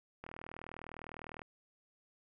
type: click train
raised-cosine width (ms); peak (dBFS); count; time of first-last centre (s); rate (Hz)
0.5; -30; 48; 0.24-1.418; 39.9
effects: none